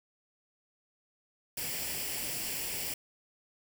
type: noise with comb filter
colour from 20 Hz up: white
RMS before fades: -36 dBFS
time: 1.57-2.94 s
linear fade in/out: 5 ms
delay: 0.39 ms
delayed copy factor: +0.6
effects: none